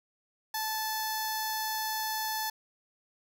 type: tone with notch filter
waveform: 10% pulse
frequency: 872 Hz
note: A5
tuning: 16 cents flat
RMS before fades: -33 dBFS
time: 0.54-2.5 s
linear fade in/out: 5 ms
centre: 2800 Hz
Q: 0.75
effects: none